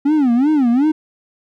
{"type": "tone with vibrato", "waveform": "triangle", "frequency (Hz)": 270, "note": "C#4", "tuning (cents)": -45, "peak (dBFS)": -9, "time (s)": [0.05, 0.92], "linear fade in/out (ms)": 10, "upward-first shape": "sine", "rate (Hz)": 2.7, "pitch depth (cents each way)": 250, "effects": []}